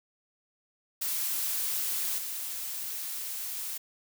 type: noise with level steps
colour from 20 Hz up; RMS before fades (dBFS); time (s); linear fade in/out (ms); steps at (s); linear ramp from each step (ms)
blue; -31 / -36; 1.01-3.78; 10; 2.18; 2
effects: none